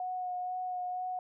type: tone with vibrato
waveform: sine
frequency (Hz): 730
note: F#5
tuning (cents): -24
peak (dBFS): -33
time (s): 0-1.19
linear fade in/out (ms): 2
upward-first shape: sine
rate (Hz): 2.1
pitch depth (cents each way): 16
effects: none